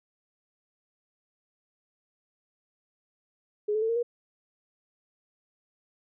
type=tone with pitch steps; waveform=sine; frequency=418.4 / 432.4 / 446.9 / 461.8 / 477.3 Hz; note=G#4 / A4 / A4 / A#4 / A#4; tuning=+13 / -30 / +27 / -16 / +41 cents; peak=-24 dBFS; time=3.68-4.03 s; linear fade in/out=10 ms; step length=70 ms; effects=none